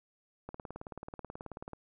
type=click train; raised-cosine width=1 ms; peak=-28 dBFS; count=24; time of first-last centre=0.49-1.733 s; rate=18.5 Hz; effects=none